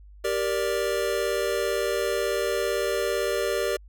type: chord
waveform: square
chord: G minor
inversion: none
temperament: equal with one note detuned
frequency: 392 / 469.9 / 587.3 Hz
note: G4 / Bb4 / D5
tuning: 0 / +14 / 0 cents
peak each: -29 dBFS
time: 0.24-3.77 s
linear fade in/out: 10 ms
effects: added 50 Hz sine -45 dBFS peak until 3.88 s